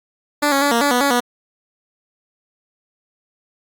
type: tone with pitch steps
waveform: 10% pulse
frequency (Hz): 292.7 / 276.4 / 286.1 / 233.4 / 286.4 / 245.8 / 281.3 / 243.5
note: D4 / C#4 / D4 / A#3 / D4 / B3 / C#4 / B3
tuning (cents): -6 / -5 / -45 / +2 / -43 / -8 / +26 / -24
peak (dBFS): -6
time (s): 0.42-1.204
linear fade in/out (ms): 10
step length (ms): 98
effects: Opus 48 kbps